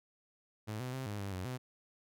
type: tone with pitch steps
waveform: sawtooth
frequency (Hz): 107.5 / 126.8 / 131.6 / 103.4 / 99.3 / 92 / 127.1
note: A2 / B2 / C3 / G#2 / G2 / F#2 / C3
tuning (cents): -40 / +46 / +10 / -7 / +23 / -9 / -50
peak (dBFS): -34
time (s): 0.67-1.58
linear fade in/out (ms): 20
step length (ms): 130
effects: none